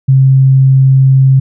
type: tone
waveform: sine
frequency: 133.5 Hz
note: C3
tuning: 35 cents sharp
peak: -3 dBFS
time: 0.08-1.4 s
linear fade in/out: 10 ms
effects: none